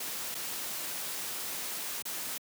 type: noise with dropouts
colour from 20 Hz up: white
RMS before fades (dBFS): -37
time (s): 0-2.38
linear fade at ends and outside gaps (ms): 5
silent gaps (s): 0.346-0.35 / 2.023-2.053
effects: high-pass 150 Hz 12 dB/octave